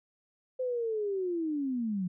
sine linear sweep, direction down, 518 to 174 Hz, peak -29 dBFS, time 0.59-2.08 s, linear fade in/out 10 ms, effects none

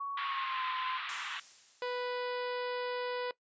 sine tone with pitch glide, 1118 to 1031.1 Hz, C#6 to C6, +14 to -26 cents, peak -35 dBFS, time 0-0.98 s, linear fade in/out 10 ms, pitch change -140 cents, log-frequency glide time 0.21-0.63 s
pink band-pass noise, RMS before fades -40 dBFS, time 0.17-1.4 s, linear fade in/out 5 ms, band 1000 to 3700 Hz, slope 48 dB/octave
blue noise with exponential decay, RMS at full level -40 dBFS, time 1.09-2.61 s, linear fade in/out 1 ms, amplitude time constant 330 ms
harmonic tone, 493.9 Hz, B4, in tune, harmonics 1 / 2 / 3 / 4 / 5 / 6 / 7 / 8 / 9 / 10, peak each -35 / -41 / -45 / -47 / -49 / -51 / -52 / -53 / -54 / -55 dBFS, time 1.82-3.31 s, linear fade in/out 2 ms
effects noise-tail reverb RT60 0.1 s tail -20 dB re dry + resampled to 16000 Hz

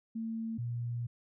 sine tone pair in turn, 225 / 119.19 Hz, A3 / A#2, +39 / +39 cents, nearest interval major seventh, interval 1100 cents, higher first, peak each -34 / -33 dBFS, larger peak second, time 0.15-0.58 / 0.58-1.07 s, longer second, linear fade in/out 10 ms, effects none

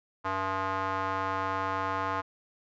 square tone with band-pass filter, 95.6 Hz, G2, 43 cents flat, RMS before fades -31 dBFS, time 0.24-2.22 s, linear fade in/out 20 ms, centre 1100 Hz, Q 2.7, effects resampled to 16000 Hz

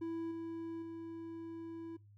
triangle tone with level steps, 330 Hz, E4, 2 cents sharp, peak -35 / -38 / -41 dBFS, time 0.01-1.97 s, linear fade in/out 10 ms, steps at 0.31 / 0.82 s, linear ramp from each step 5 ms, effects noise-tail reverb RT60 0.2 s tail -19 dB re dry + added 102 Hz sine -58 dBFS peak until 2.17 s

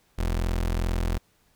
30% pulse tone, 42.47 Hz, F1, 48 cents flat, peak -21 dBFS, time 0.18-1.18 s, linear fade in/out 10 ms, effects pink hiss -65 dBFS RMS until 1.55 s

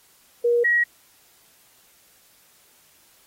sine tone pair in turn, 476.3 / 1905.2 Hz, A#4 / A#6, +37 / +37 cents, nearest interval 2 octaves, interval 2400 cents, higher second, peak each -16 / -16 dBFS, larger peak neither, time 0.44-0.64 / 0.64-0.84 s, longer neither, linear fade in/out 10 ms, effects white hiss -57 dBFS RMS until 3.26 s + AAC 48 kbps

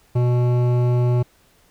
sine tone with hard clipping, 122.6 Hz, B2, 12 cents flat, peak -17 dBFS, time 0.15-1.23 s, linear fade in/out 10 ms, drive 13 dB, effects pink hiss -57 dBFS RMS until 1.7 s

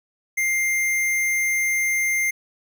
square tone, 2100 Hz, C7, 6 cents sharp, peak -20 dBFS, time 0.37-2.31 s, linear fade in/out 10 ms, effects none

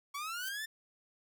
sawtooth linear sweep, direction up, 1108.7 to 1800 Hz, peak -34 dBFS, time 0.14-0.66 s, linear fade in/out 10 ms
violet noise with exponential growth, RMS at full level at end -39 dBFS, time 0.25-0.49 s, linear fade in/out 5 ms, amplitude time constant 52 ms
effects none

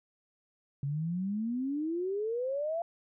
sine exponential sweep, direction up, 136.4 to 692 Hz, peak -30 dBFS, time 0.83-2.82 s, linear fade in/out 2 ms, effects none

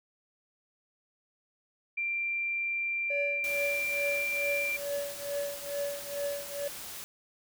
sine tone, 2366 Hz, D7, 12 cents sharp, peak -29 dBFS, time 1.97-4.77 s, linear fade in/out 10 ms
triangle tone with tremolo, 570 Hz, C#5, 48 cents sharp, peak -27 dBFS, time 3.1-6.68 s, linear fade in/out 5 ms, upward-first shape triangle, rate 2.3 Hz, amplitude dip 95%
white noise, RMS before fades -42 dBFS, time 3.44-7.04 s, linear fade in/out 0 ms
effects none

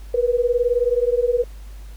sine beating tone pair, 475.6 / 494.6 Hz, A#4 / B4, +35 / +3 cents, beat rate 19 Hz, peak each -19 dBFS, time 0.14-1.44 s, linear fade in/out 5 ms, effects added 50 Hz sine -34 dBFS peak until 1.96 s + pink hiss -51 dBFS RMS until 1.96 s

